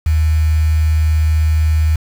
sine tone with quantisation, 78.2 Hz, D#2, 9 cents sharp, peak -10 dBFS, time 0.06-1.96 s, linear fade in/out 5 ms, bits 5, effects none

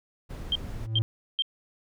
brown noise, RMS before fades -37 dBFS, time 0.29-0.87 s, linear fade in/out 20 ms
sine tone bursts, 3169 Hz, G7, 18 cents sharp, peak -22 dBFS, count 3, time 0.52-1.422 s, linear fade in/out 2 ms, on 34 ms, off 400 ms
triangle tone with exponential growth, 111.1 Hz, A2, 17 cents sharp, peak -18 dBFS, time 0.58-1.02 s, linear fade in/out 0 ms, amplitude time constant 95 ms
effects none

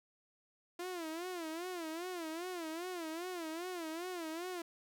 sawtooth tone with vibrato, 340.9 Hz, F4, 42 cents flat, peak -36 dBFS, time 0.79-4.62 s, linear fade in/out 5 ms, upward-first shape sine, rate 2.5 Hz, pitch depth 140 cents each way, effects none

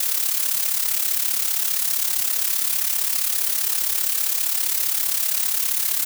blue noise with amplitude modulation, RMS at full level -19 dBFS, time 0-6.05 s, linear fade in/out 5 ms, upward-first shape sine, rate 35.2 Hz, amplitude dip 65%, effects none

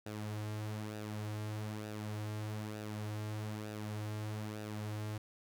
sawtooth tone with flanger, 106.4 Hz, G#2, 42 cents sharp, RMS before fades -41 dBFS, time 0.06-5.18 s, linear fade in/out 5 ms, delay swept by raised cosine 0.92 to 5.42 ms, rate 1.1 Hz, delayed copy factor -0.55, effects none

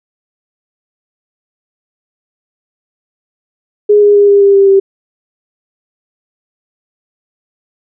sine tone with pitch steps, 415.3 / 411 / 406.8 / 402.5 / 398.4 / 394.3 / 390.2 Hz, G#4 / G#4 / G#4 / G4 / G4 / G4 / G4, 0 / -18 / -36 / +46 / +28 / +10 / -8 cents, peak -3 dBFS, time 3.89-4.8 s, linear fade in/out 10 ms, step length 130 ms, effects none

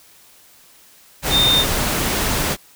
sine tone in noise, 3635 Hz, A#7, 44 cents flat, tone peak -13 dBFS, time 1.3-1.65 s, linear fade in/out 50 ms, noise pink, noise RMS -20 dBFS, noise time 1.22-2.57 s, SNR +4 dB, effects white hiss -49 dBFS RMS until 2.75 s

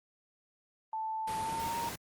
sine tone with pitch glide, 880 to 929.6 Hz, A5 to A#5, 0 to -5 cents, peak -33 dBFS, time 0.93-1.89 s, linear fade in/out 2 ms, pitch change +95 cents, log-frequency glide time 1.39-1.77 s
pink noise, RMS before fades -40 dBFS, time 1.27-1.96 s, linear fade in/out 10 ms
effects high-pass 80 Hz 12 dB/octave + Opus 32 kbps

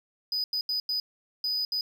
triangle tone bursts at uneven times, 4978 Hz, D#8, in tune, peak -25 dBFS, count 6, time 0.32-0.44 / 0.53-0.61 / 0.69-0.8 / 0.89-1 / 1.44-1.65 / 1.72-1.81 s, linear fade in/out 2 ms, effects none

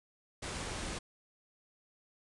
pink low-pass noise, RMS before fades -40 dBFS, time 0.42-0.99 s, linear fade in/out 10 ms, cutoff 10000 Hz, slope 96 dB/octave, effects none

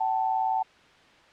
sine tone pair together, 760.6 / 880 Hz, F#5 / A5, +48 / 0 cents, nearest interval minor third, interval 252 cents, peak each -26 dBFS, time 0-0.63 s, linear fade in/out 10 ms, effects white hiss -55 dBFS RMS until 1.32 s + low-pass 3000 Hz 12 dB/octave

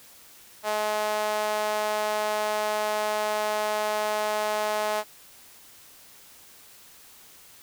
sawtooth tone with high-pass filter, 212.3 Hz, G#3, 38 cents sharp, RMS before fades -27 dBFS, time 0.63-5.04 s, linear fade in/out 50 ms, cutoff 690 Hz, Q 2.5, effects white hiss -51 dBFS RMS until 7.62 s

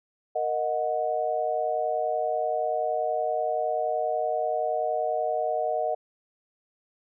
sine chord, D# minor, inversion second, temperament equal with one note detuned, 466.2 / 622.3 / 732.8 Hz, A#4 / D#5 / F#5, 0 / 0 / -17 cents, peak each -32 / -27 / -28 dBFS, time 0.35-5.95 s, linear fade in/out 10 ms, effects none

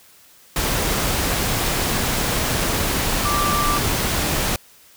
sine tone in noise, 1174.7 Hz, D6, in tune, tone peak -20 dBFS, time 3.25-3.78 s, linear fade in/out 2 ms, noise pink, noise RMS -21 dBFS, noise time 0.56-4.56 s, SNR -2 dB, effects white hiss -50 dBFS RMS until 4.96 s

